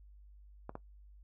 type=clicks; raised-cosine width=1 ms; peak=-27 dBFS; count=2; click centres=0.694 / 0.754 s; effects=noise-tail reverb RT60 0.1 s tail -18 dB re dry + added 50 Hz sine -54 dBFS peak until 1.23 s

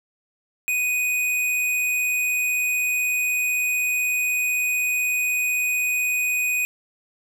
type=tone; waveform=square; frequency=2489 Hz; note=D#7; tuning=in tune; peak=-21 dBFS; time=0.68-6.65 s; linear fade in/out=0 ms; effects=none

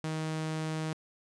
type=tone; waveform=sawtooth; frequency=157.6 Hz; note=D#3; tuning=23 cents sharp; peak=-28 dBFS; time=0.04-0.93 s; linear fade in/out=0 ms; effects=resampled to 22050 Hz

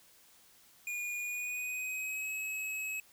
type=tone with pitch glide; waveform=square; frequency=2439 to 2566 Hz; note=D#7 to E7; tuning=-35 to -47 cents; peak=-36 dBFS; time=0.87-3 s; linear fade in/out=2 ms; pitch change=+88 cents; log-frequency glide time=1.21-2.32 s; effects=white hiss -62 dBFS RMS until 3.12 s

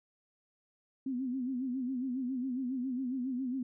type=tone with vibrato; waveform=sine; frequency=255.9 Hz; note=C4; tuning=38 cents flat; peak=-32 dBFS; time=1.06-3.63 s; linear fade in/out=5 ms; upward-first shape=sine; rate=7.3 Hz; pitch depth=95 cents each way; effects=none

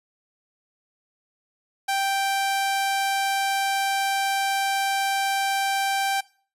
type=tone; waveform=sawtooth; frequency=784 Hz; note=G5; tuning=in tune; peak=-18 dBFS; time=1.88-6.21 s; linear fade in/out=10 ms; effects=noise-tail reverb RT60 0.4 s tail -20 dB re dry + resampled to 32000 Hz

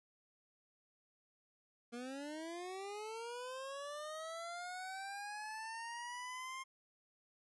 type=linear sweep; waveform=25% pulse; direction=up; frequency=233.1 to 1064 Hz; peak=-40 dBFS; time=1.92-6.64 s; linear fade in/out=20 ms; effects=resampled to 24000 Hz

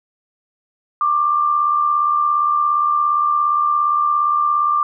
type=tone pair together; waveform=sine; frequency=1108.7 / 1186 Hz; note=C#6 / D6; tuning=0 / +17 cents; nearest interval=minor second; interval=117 cents; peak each=-23 / -14 dBFS; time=1.01-4.83 s; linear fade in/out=2 ms; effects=none

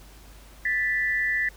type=tone pair together; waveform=sine; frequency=1760 / 1975.5 Hz; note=A6 / B6; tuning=0 / 0 cents; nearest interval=major second; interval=200 cents; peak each=-25 dBFS; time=0.65-1.49 s; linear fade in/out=5 ms; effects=added 50 Hz sine -47 dBFS peak until 1.56 s + pink hiss -52 dBFS RMS until 1.56 s

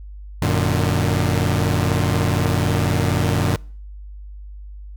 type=chord; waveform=sawtooth; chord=Gb augmented; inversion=none; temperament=equal with one note detuned; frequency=92.5 / 116.54 / 149.92 Hz; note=Gb2 / Bb2 / D3; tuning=0 / 0 / +36 cents; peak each=-16 / -18 / -18 dBFS; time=0.42-3.56 s; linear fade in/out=0 ms; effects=noise-tail reverb RT60 0.5 s tail -25 dB re dry + added 50 Hz sine -33 dBFS peak until 4.96 s

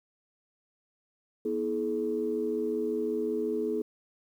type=tone cluster; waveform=sine; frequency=241 / 321 / 426.4 Hz; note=B3 / E4 / G#4; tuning=-42 / -46 / +46 cents; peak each=-34 / -33 / -29 dBFS; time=1.45-3.82 s; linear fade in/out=5 ms; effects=tanh soft clip ceiling -18 dBFS + 10-bit

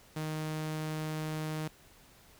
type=tone; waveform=sawtooth; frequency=155.56 Hz; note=D#3; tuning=in tune; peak=-30 dBFS; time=0.16-1.68 s; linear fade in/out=5 ms; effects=pink hiss -59 dBFS RMS until 2.39 s

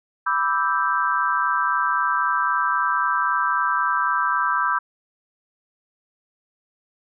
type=chord; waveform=sine; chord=E minor seventh; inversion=second; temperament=equal; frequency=987.8 / 1174.7 / 1318.5 / 1568 Hz; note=B5 / D6 / E6 / G6; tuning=0 / 0 / 0 / 0 cents; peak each=-24 dBFS; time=0.26-4.79 s; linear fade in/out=10 ms; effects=none

